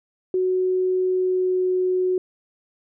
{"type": "tone with pitch glide", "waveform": "sine", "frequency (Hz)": [370, 367.9], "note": ["F#4", "F#4"], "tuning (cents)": [0, -10], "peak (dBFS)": -18, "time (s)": [0.34, 2.18], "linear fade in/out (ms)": 2, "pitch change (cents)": -10, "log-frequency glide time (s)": [1.07, 1.7], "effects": []}